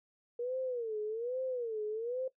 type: tone with vibrato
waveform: sine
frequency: 469.7 Hz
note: A#4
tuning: 13 cents sharp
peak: -33 dBFS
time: 0.39-2.28 s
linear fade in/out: 5 ms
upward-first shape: sine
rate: 1.2 Hz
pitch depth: 180 cents each way
effects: noise-tail reverb RT60 0.1 s tail -17 dB re dry